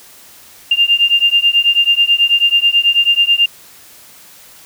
sine beating tone pair, 2794 / 2803.2 Hz, F7 / F7, 0 / +6 cents, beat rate 9.2 Hz, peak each -12 dBFS, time 0.71-3.46 s, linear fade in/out 5 ms, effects white hiss -41 dBFS RMS until 4.65 s

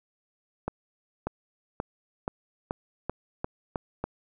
accelerating click train, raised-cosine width 1 ms, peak -15 dBFS, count 9, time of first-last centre 0.68-4.04 s, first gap 590 ms, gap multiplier 0.9, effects none

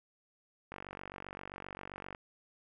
click train, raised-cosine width 0.5 ms, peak -28 dBFS, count 69, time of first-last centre 0.72-2.149 s, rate 47.6 Hz, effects none

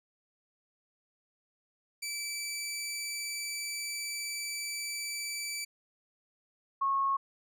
15% pulse / sine tone pair in turn, 2317 / 1093.5 Hz, D7 / C#6, -24 / -24 cents, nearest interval octave + minor second, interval 1300 cents, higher first, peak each -28 / -26 dBFS, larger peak second, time 2.02-5.65 / 6.81-7.17 s, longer first, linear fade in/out 10 ms, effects none

